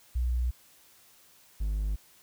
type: tone pair in turn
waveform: sine / triangle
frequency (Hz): 61 / 51.29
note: B1 / G#1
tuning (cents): -21 / -21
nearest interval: minor third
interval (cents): 300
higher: first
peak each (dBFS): -25 / -25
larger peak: neither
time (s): 0.15-0.51 / 1.6-1.96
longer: neither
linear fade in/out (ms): 10
effects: white hiss -59 dBFS RMS until 2.22 s